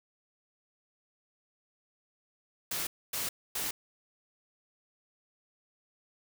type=noise bursts; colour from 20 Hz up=white; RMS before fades=-34 dBFS; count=3; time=2.71-3.71 s; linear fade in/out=5 ms; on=160 ms; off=260 ms; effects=none